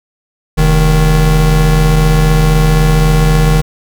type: tone pair together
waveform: square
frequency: 43.83 / 155.56 Hz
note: F1 / D#3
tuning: +7 / 0 cents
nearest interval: octave + minor seventh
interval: 2193 cents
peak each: -10 dBFS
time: 0.57-3.62 s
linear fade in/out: 20 ms
effects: none